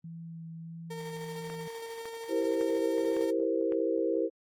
sine tone with vibrato, 164.81 Hz, E3, in tune, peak -40 dBFS, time 0.04-1.68 s, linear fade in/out 5 ms, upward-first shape sine, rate 1.6 Hz, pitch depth 12 cents each way
35% pulse tone with tremolo, 457.8 Hz, A#4, 31 cents flat, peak -36 dBFS, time 0.9-3.31 s, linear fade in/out 10 ms, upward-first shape square, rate 13 Hz, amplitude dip 25%
click train, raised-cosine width 0.5 ms, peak -30 dBFS, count 5, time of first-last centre 1.5-3.722 s, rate 1.8 Hz
sine chord, C dominant seventh, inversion first, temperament equal, 329.6 / 392 / 466.2 / 523.3 Hz, E4 / G4 / Bb4 / C5, 0 / 0 / 0 / 0 cents, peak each -31 / -33 / -31 / -33 dBFS, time 2.28-4.3 s, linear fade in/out 50 ms
effects AAC 48 kbps

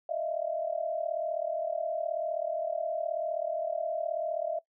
sine tone cluster, 608 / 644 / 683 Hz, D#5 / E5 / F5, -40 / -41 / -39 cents, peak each -36 / -33 / -34 dBFS, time 0.09-4.59 s, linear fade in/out 5 ms, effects noise-tail reverb RT60 0.1 s tail -19 dB re dry

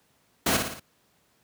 pink noise with echo, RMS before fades -23 dBFS, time 0.46-0.57 s, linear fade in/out 5 ms, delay 57 ms, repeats 4, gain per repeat -5 dB, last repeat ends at 0.798 s, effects pink hiss -66 dBFS RMS until 1.43 s + high-pass 100 Hz 12 dB/octave

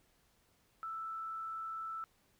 sine tone with frequency modulation, 1322 Hz, E6, 5 cents sharp, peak -39 dBFS, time 0.83-2.04 s, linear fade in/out 0 ms, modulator 79.9 Hz, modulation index 0.23, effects pink hiss -72 dBFS RMS until 2.39 s

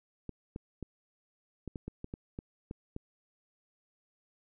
clicks, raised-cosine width 3 ms, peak -26 dBFS, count 11, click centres 0.293 / 0.561 / 0.827 / 1.677 / 1.758 / 1.88 / 2.044 / 2.139 / 2.389 / 2.711 / 2.964 s, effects none

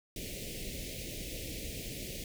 pink band-stop noise, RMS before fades -41 dBFS, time 0.16-2.24 s, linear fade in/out 2 ms, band 600 to 2100 Hz, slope 48 dB/octave, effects none

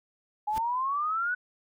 pink noise with exponential growth, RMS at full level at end -37 dBFS, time 0.47-0.58 s, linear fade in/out 0 ms, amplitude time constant 23 ms
sine exponential sweep, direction up, 827 to 1500 Hz, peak -26 dBFS, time 0.47-1.35 s, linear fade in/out 10 ms
effects none

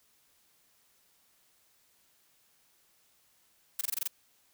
blue noise bursts, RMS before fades -31 dBFS, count 7, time 3.79-4.076 s, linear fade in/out 5 ms, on 22 ms, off 22 ms, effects white hiss -68 dBFS RMS until 4.53 s

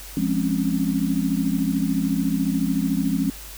sine chord, Db major seventh, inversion first, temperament equal with one note detuned, 174.61 / 207.7 / 263.4 / 277.2 Hz, F3 / Ab3 / C4 / Db4, 0 / 0 / +12 / 0 cents, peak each -25 dBFS, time 0.17-3.3 s, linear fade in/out 2 ms, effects added 50 Hz sine -40 dBFS peak until 3.57 s + white hiss -40 dBFS RMS until 3.57 s

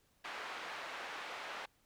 pink band-pass noise, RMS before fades -45 dBFS, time 0.24-1.66 s, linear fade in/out 10 ms, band 770 to 2700 Hz, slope 12 dB/octave, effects pink hiss -73 dBFS RMS until 1.85 s

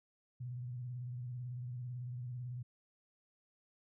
sine tone with vibrato, 123.47 Hz, B2, in tune, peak -40 dBFS, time 0.4-2.63 s, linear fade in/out 10 ms, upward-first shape square, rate 18 Hz, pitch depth 52 cents each way, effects none

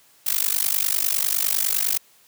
blue noise with amplitude modulation, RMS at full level -18 dBFS, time 0.26-1.98 s, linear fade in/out 10 ms, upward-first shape sine, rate 49.9 Hz, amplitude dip 100%, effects white hiss -56 dBFS RMS until 2.27 s + high-pass 80 Hz 12 dB/octave

